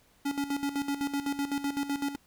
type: tone with tremolo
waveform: square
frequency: 281.8 Hz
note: C#4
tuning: 29 cents sharp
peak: -28 dBFS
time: 0.25-2.16 s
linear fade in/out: 10 ms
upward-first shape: square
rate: 7.9 Hz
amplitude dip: 70%
effects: pink hiss -64 dBFS RMS until 2.26 s